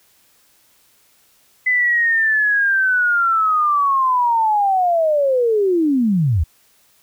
sine linear sweep, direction down, 2020 to 68.1 Hz, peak -13 dBFS, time 1.66-6.44 s, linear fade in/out 10 ms, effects white hiss -56 dBFS RMS until 7.02 s

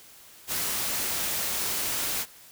white noise, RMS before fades -29 dBFS, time 0.47-2.26 s, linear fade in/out 50 ms, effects white hiss -51 dBFS RMS until 2.51 s

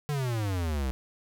square exponential sweep, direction down, 151.3 to 62.7 Hz, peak -28 dBFS, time 0.09-0.91 s, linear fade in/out 0 ms, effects none

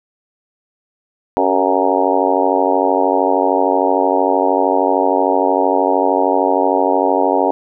harmonic tone with a mistuned harmonic, 93.1 Hz, F#2, 11 cents sharp, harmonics 3 / 4 / 5 / 6 / 7 / 8 / 9 / 10, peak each -20 / -20 / -20 / -20 / -20 / -20 / -20 / -20 dBFS, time 1.37-7.51 s, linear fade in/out 0 ms, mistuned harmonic 4, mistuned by +47 cents, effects none

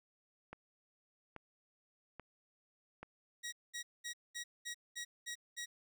click train, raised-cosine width 0.5 ms, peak -32 dBFS, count 4, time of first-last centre 0.53-3.03 s, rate 1.2 Hz
15% pulse tone bursts, 1904 Hz, A#6, 36 cents sharp, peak -35 dBFS, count 8, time 3.43-5.66 s, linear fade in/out 20 ms, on 95 ms, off 210 ms
effects none

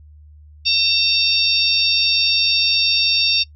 harmonic tone with a mistuned harmonic, 917 Hz, A#5, 29 cents flat, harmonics 3 / 4 / 5 / 6, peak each -21 / -19 / -19 / -21 dBFS, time 0.65-3.44 s, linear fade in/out 20 ms, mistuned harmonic 3, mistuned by -31 cents, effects noise-tail reverb RT60 0.1 s tail -20 dB re dry + added 75 Hz sine -41 dBFS peak until 3.55 s

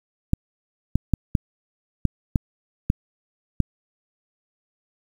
clicks, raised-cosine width 5 ms, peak -5 dBFS, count 8, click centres 0.334 / 0.956 / 1.137 / 1.352 / 2.053 / 2.358 / 2.901 / 3.603 s, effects 7-bit

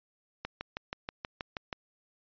click train, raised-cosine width 0.3 ms, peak -19 dBFS, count 9, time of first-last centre 0.45-1.728 s, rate 6.26 Hz, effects resampled to 11025 Hz

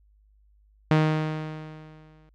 sawtooth tone with exponential decay, 155.56 Hz, D#3, in tune, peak -12 dBFS, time 0.91-2.29 s, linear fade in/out 0 ms, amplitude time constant 300 ms, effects added 51 Hz sine -57 dBFS peak until 2.34 s + low-pass 3000 Hz 12 dB/octave

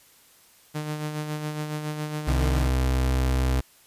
sawtooth tone with tremolo, 151.7 Hz, D#3, 44 cents flat, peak -23 dBFS, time 0.74-2.69 s, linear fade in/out 20 ms, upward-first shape sine, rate 7.2 Hz, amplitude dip 45%
35% pulse tone, 64.5 Hz, C2, 24 cents flat, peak -19 dBFS, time 2.27-3.61 s, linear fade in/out 10 ms
effects white hiss -56 dBFS RMS until 3.86 s + resampled to 32000 Hz

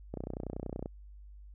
click train, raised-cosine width 2 ms, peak -24 dBFS, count 23, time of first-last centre 0.14-0.859 s, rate 30.6 Hz, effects added 50 Hz sine -48 dBFS peak until 1.54 s

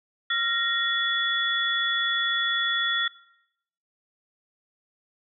sine tone cluster, 1382 / 1868 / 3422 Hz, F6 / A#6 / A7, -19 / +3 / -49 cents, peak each -28 / -27 / -26 dBFS, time 0.3-3.08 s, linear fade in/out 5 ms, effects noise-tail reverb RT60 0.8 s tail -20 dB re dry

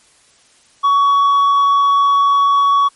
triangle tone with tanh clipping, 1124 Hz, C#6, 24 cents sharp, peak -10 dBFS, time 0.83-2.89 s, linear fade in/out 20 ms, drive 8 dB, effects white hiss -51 dBFS RMS until 2.95 s + MP3 48 kbps

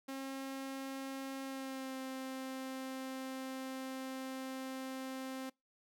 sawtooth tone with pitch glide, 269.1 to 263 Hz, C4 to C4, +49 to +9 cents, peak -37 dBFS, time 0.08-5.5 s, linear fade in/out 10 ms, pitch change -40 cents, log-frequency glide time 1.43-1.96 s, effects noise-tail reverb RT60 0.2 s tail -24 dB re dry

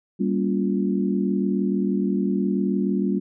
sine chord, G half-diminished seventh, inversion none, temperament just, 196 / 235.2 / 282.2 / 352.8 Hz, G3 / Bb3 / Db4 / F4, 0 / +16 / +31 / +18 cents, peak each -22 / -27 / -27 / -28 dBFS, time 0.19-3.2 s, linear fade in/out 20 ms, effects none

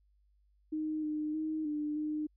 sine tone with pitch steps, 309.8 / 304.3 / 312.8 / 299 / 304.3 Hz, D#4 / D#4 / D#4 / D4 / D#4, -7 / -38 / +9 / +31 / -38 cents, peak -32 dBFS, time 0.72-2.27 s, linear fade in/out 10 ms, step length 310 ms, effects added 50 Hz sine -66 dBFS peak until 2.36 s

